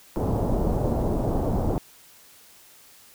pink low-pass noise, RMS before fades -24 dBFS, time 0.16-1.78 s, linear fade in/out 0 ms, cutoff 780 Hz, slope 24 dB/octave, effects white hiss -52 dBFS RMS until 3.14 s

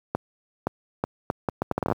accelerating click train, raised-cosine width 1 ms, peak -9 dBFS, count 14, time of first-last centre 0.15-1.922 s, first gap 520 ms, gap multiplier 0.71, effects high-pass 80 Hz 12 dB/octave + 8-bit

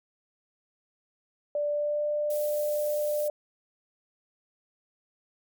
sine tone with pitch glide, 587.3 to 594.5 Hz, D5 to D5, 0 to +21 cents, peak -25 dBFS, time 1.55-3.3 s, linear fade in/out 2 ms, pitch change +21 cents, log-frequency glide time 1.69-2.05 s
violet noise, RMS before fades -39 dBFS, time 2.3-3.28 s, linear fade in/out 2 ms
effects MP3 96 kbps

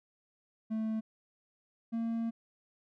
triangle tone pair in turn, 220 / 228.9 Hz, A3 / A#3, 0 / -31 cents, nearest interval minor second, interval 69 cents, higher second, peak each -29 / -29 dBFS, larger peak neither, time 0.7-1.01 / 1.92-2.31 s, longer second, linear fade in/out 20 ms, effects none

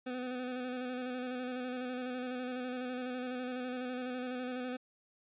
25% pulse tone with vibrato, 251.6 Hz, B3, 32 cents sharp, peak -33 dBFS, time 0.06-4.77 s, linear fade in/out 10 ms, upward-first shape square, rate 12 Hz, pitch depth 25 cents each way, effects resampled to 8000 Hz

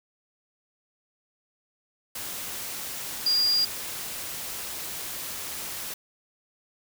sine tone in noise, 4814 Hz, D8, 42 cents sharp, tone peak -20 dBFS, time 3.26-3.65 s, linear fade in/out 5 ms, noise white, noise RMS -35 dBFS, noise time 2.15-5.94 s, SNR +12 dB, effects none

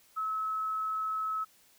sine tone, 1293 Hz, E6, 34 cents flat, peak -30 dBFS, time 0.16-1.45 s, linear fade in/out 20 ms, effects white hiss -63 dBFS RMS until 1.78 s

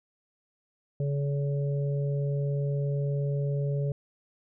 harmonic tone, 141.5 Hz, C#3, 36 cents sharp, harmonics 1 / 3 / 4, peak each -26 / -36 / -38 dBFS, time 1-3.92 s, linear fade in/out 2 ms, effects none

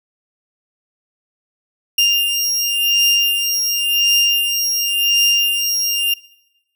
30% pulse beating tone pair, 2799 / 2799.92 Hz, F7 / F7, +3 / +4 cents, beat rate 0.92 Hz, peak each -14 dBFS, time 1.98-6.14 s, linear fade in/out 5 ms, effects noise-tail reverb RT60 1.0 s tail -22 dB re dry

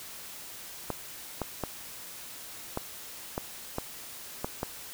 clicks, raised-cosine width 1 ms, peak -16 dBFS, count 8, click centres 0.903 / 1.417 / 1.637 / 2.774 / 3.379 / 3.784 / 4.445 / 4.631 s, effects white hiss -44 dBFS RMS until 4.93 s

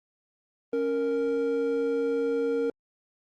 triangle tone pair together, 276.1 / 465.3 Hz, C#4 / A#4, -7 / -3 cents, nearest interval major sixth, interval 904 cents, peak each -29 / -23 dBFS, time 0.73-2.7 s, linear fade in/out 2 ms, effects Opus 24 kbps

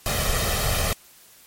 pink noise with comb filter, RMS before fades -23 dBFS, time 0.06-0.93 s, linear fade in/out 0 ms, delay 1.6 ms, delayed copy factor +0.7, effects white hiss -51 dBFS RMS until 1.46 s + MP3 64 kbps

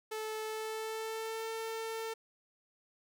sawtooth tone with pitch glide, 435.6 to 448.4 Hz, A4 to A4, -17 to +33 cents, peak -33 dBFS, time 0.11-2.14 s, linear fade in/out 10 ms, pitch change +50 cents, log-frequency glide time 0.44-1.49 s, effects none

